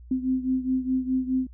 sine beating tone pair, 257.4 / 262.2 Hz, C4 / C4, -28 / +4 cents, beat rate 4.8 Hz, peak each -24 / -28 dBFS, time 0.11-1.47 s, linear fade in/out 5 ms, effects added 60 Hz sine -43 dBFS peak until 1.53 s

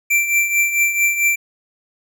square tone with tremolo, 2349 Hz, D7, in tune, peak -12 dBFS, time 0.1-1.36 s, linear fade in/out 10 ms, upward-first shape triangle, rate 4.5 Hz, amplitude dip 70%, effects none

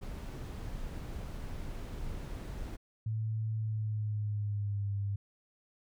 brown noise, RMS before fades -40 dBFS, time 0.01-2.77 s, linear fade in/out 20 ms
sine tone with pitch glide, 110 to 100.29 Hz, A2 to G2, 0 to +40 cents, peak -31 dBFS, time 3.06-5.16 s, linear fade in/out 5 ms, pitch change -160 cents, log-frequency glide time 3.56-4.91 s
effects none

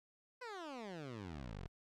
15% pulse exponential sweep, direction down, 517 to 39.03 Hz, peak -39 dBFS, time 0.41-1.68 s, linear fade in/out 10 ms, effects low-pass 5000 Hz 12 dB/octave + 13-bit

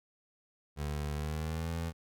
25% pulse tone with pitch glide, 73.9 to 82.95 Hz, D2 to E2, +11 to +11 cents, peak -30 dBFS, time 0.76-1.93 s, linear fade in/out 50 ms, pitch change +200 cents, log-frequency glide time 1.13-1.71 s, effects none

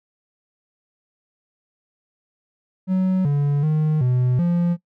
triangle tone with pitch steps, 186.8 / 143.6 / 154.3 / 125.4 / 173.3 Hz, F#3 / D3 / D#3 / B2 / F3, +17 / -39 / -14 / +27 / -13 cents, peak -14 dBFS, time 2.87-4.77 s, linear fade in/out 50 ms, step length 380 ms, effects noise-tail reverb RT60 0.1 s tail -19 dB re dry

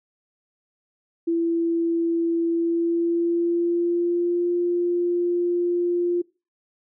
sine tone with pitch glide, 334.9 to 349.7 Hz, E4 to F4, +27 to +2 cents, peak -19 dBFS, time 1.27-6.22 s, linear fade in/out 10 ms, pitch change +75 cents, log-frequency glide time 2.49-4.51 s, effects noise-tail reverb RT60 0.3 s tail -23 dB re dry

